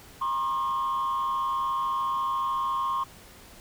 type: tone with frequency modulation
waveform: sine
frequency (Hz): 1074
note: C6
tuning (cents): +45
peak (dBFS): -23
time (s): 0.21-3.04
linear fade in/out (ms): 10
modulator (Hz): 114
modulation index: 0.62
effects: tanh soft clip ceiling -23 dBFS + pink hiss -50 dBFS RMS until 3.6 s